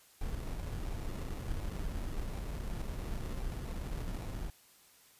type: noise with sample-and-hold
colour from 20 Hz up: brown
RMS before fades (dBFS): -38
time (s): 0.21-4.5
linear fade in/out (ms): 5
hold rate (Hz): 1575
effects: white hiss -62 dBFS RMS until 5.19 s + resampled to 32000 Hz